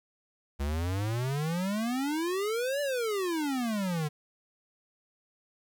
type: exponential two-way sweep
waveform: square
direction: up then down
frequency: 67.8 to 587.3 to 145.9 Hz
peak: -29 dBFS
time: 0.59-4.09 s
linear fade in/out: 20 ms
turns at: 2.81 s
effects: 10-bit